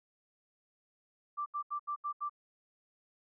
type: tone bursts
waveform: sine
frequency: 1174.7 Hz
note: D6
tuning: in tune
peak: -33 dBFS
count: 6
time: 1.37-2.296 s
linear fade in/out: 20 ms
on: 91 ms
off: 76 ms
effects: none